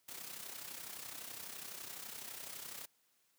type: noise with amplitude modulation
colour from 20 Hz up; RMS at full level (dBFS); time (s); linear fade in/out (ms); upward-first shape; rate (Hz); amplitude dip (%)
white; -45; 0.08-2.86; 10; sine; 31.9; 60
effects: white hiss -75 dBFS RMS until 3.38 s + high-pass 100 Hz 12 dB/octave